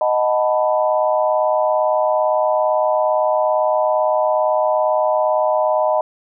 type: chord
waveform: sine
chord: B dominant seventh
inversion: first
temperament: equal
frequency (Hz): 622.3 / 740 / 880 / 987.8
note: D#5 / F#5 / A5 / B5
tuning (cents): 0 / 0 / 0 / 0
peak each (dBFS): -16 / -22 / -22 / -22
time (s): 0.01-6.01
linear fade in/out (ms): 2
effects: none